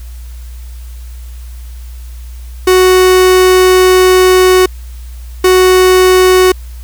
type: tone bursts at uneven times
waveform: 45% pulse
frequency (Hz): 370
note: F#4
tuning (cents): 0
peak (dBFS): -4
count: 2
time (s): 2.67-4.66 / 5.44-6.52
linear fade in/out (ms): 5
effects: added 60 Hz sine -24 dBFS peak until 6.83 s + white hiss -42 dBFS RMS until 6.83 s